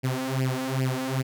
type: tone with flanger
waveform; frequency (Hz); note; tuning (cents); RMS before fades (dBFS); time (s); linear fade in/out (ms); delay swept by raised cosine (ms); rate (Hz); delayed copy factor
sawtooth; 130.81; C3; 0; -27; 0.03-1.23; 20; 0.39 to 4.09; 2.5; +0.9
effects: none